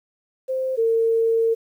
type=tone pair in turn; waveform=sine; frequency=522 / 454.6 Hz; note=C5 / A#4; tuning=-4 / -43 cents; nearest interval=major second; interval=239 cents; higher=first; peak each=-21 / -16 dBFS; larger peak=second; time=0.48-0.77 / 0.77-1.55 s; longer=second; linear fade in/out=20 ms; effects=9-bit